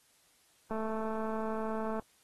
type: click train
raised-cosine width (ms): 1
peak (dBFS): -24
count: 284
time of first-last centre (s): 0.71-1.996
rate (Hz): 220
effects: white hiss -67 dBFS RMS until 2.23 s + AAC 32 kbps